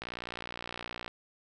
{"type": "click train", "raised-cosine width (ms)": 0.3, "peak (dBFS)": -22, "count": 64, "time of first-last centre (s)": [0.02, 1.079], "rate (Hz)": 59.5, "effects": []}